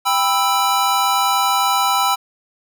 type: chord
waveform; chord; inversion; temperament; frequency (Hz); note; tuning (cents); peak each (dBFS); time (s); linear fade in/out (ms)
square; E minor; first; just; 791.1 / 988.9 / 1318.5; G5 / B5 / E6; +16 / +2 / 0; -20; 0.05-2.16; 20
effects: none